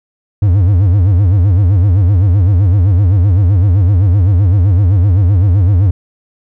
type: tone with vibrato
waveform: triangle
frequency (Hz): 94.3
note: F#2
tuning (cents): +33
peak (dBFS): -4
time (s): 0.42-5.91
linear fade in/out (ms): 5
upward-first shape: sine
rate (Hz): 7.8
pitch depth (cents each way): 190
effects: none